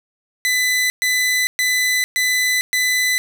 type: tone bursts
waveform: sawtooth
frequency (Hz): 2003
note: B6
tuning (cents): +24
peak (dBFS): -12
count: 5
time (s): 0.45-3.18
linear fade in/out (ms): 0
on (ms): 450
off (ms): 120
effects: none